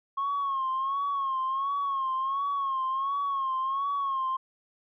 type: tone with vibrato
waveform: sine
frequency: 1088 Hz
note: C#6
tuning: 33 cents flat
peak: -25 dBFS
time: 0.17-4.37 s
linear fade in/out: 10 ms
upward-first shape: sine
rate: 1.4 Hz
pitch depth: 67 cents each way
effects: tanh soft clip ceiling -23 dBFS